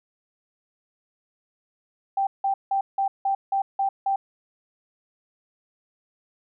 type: tone bursts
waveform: sine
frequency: 784 Hz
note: G5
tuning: in tune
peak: -20 dBFS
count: 8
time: 2.17-4.16 s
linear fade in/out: 5 ms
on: 100 ms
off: 170 ms
effects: none